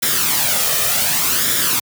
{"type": "noise with flanger", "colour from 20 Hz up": "white", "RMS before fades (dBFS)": -17, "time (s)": [0.02, 1.8], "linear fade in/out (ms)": 10, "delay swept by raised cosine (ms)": [0.55, 1.65], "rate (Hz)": 0.67, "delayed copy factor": 0.6, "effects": ["high-pass 100 Hz 12 dB/octave"]}